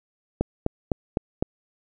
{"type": "click train", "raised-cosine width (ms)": 2, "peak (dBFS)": -8, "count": 5, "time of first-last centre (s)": [0.41, 1.425], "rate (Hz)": 3.94, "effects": []}